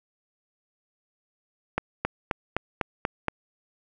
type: accelerating click train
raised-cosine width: 0.5 ms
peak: -9 dBFS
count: 7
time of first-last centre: 1.78-3.283 s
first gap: 270 ms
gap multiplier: 0.97
effects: none